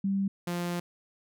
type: tone pair in turn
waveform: sine / sawtooth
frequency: 196 / 174.55 Hz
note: G3 / F3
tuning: 0 / -1 cents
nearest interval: major second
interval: 201 cents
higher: first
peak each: -25 / -26 dBFS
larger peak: first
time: 0.04-0.28 / 0.47-0.8 s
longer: second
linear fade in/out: 5 ms
effects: none